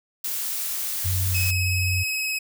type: noise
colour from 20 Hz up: blue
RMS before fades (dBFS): -28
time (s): 0.24-1.51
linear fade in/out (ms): 5
type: tone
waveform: sine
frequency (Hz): 92.1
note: F#2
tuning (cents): -7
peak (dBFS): -22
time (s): 1.04-2.04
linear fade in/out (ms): 20
type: tone with vibrato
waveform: sawtooth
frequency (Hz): 2557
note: D#7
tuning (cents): +47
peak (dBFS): -21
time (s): 1.34-2.39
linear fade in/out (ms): 10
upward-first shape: triangle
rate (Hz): 19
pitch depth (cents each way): 21
effects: none